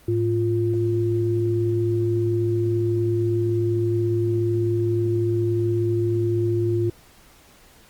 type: tone pair together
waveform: sine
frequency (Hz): 108.2 / 348.1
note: A2 / F4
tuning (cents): -29 / -6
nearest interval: octave + minor sixth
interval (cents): 2023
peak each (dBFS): -22 / -21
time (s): 0.08-6.9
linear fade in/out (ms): 5
effects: pink hiss -52 dBFS RMS until 7.89 s + Opus 32 kbps